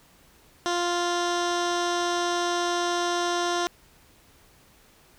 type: tone with low-pass filter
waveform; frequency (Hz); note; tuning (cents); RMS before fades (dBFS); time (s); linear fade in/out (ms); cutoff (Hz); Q
15% pulse; 349.2; F4; 0; -26; 0.66-3.67; 0; 5800; 1.8
effects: pink hiss -57 dBFS RMS until 5.18 s